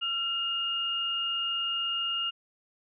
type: tone pair together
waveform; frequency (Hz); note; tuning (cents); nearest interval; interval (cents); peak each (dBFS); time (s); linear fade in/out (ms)
sine; 1366 / 2838; F6 / F7; -39 / +27; octave + minor second; 1266; -37 / -28; 0.01-2.31; 20
effects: none